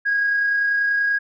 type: tone with amplitude modulation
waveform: sine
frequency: 1643 Hz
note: G#6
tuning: 19 cents flat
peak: -15 dBFS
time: 0.05-1.19 s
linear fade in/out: 20 ms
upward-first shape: sine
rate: 30.3 Hz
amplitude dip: 25%
effects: tanh soft clip ceiling -12 dBFS